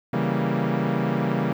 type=chord; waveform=sawtooth; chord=C# diminished seventh; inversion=none; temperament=equal; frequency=138.59 / 164.81 / 196 / 233.1 Hz; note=C#3 / E3 / G3 / Bb3; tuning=0 / 0 / 0 / 0 cents; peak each=-23 dBFS; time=0.13-1.53 s; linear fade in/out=5 ms; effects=low-pass 2000 Hz 12 dB/octave + 9-bit